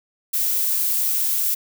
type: noise with high-pass filter sweep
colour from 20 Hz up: violet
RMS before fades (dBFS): -21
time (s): 0.33-1.55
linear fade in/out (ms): 10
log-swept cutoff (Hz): 1300 to 260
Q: 1
effects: none